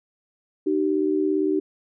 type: tone pair together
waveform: sine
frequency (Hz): 306 / 383.7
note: D#4 / G4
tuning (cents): -29 / -37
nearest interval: major third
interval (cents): 392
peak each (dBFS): -22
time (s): 0.66-1.6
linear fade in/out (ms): 10
effects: none